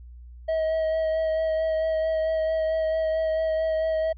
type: tone with vibrato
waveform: triangle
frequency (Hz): 638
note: D#5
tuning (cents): +43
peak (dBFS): -20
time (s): 0.48-4.13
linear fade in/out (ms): 10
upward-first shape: sine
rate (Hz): 4.5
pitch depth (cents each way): 15
effects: added 60 Hz sine -41 dBFS peak until 4.17 s + resampled to 11025 Hz